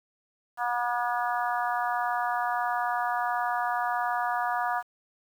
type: harmonic tone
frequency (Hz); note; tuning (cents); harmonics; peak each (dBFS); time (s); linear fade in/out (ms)
241.5; B3; -39; 3 / 4 / 5 / 6 / 7; -29 / -31 / -33 / -35 / -36; 0.57-4.83; 50
effects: 9-bit

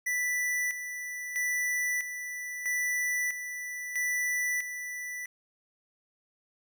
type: tone with tremolo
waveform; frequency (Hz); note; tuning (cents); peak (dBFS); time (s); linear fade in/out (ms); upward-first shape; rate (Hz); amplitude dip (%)
square; 1976; B6; 0; -28; 0.06-5.26; 10; square; 0.77; 60
effects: none

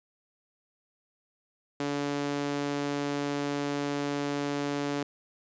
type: tone with high-pass filter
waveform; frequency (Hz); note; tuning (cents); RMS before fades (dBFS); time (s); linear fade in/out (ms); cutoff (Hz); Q
sawtooth; 143.4; D3; -41; -31; 1.8-5.03; 2; 290; 1.5
effects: resampled to 16000 Hz

